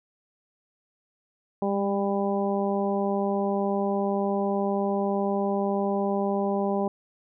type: harmonic tone with a mistuned harmonic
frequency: 198.7 Hz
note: G3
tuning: 24 cents sharp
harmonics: 1 / 2 / 3 / 4 / 5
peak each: -27 / -28 / -30 / -31 / -36 dBFS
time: 1.62-6.88 s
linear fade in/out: 2 ms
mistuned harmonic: 1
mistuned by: +17 cents
effects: none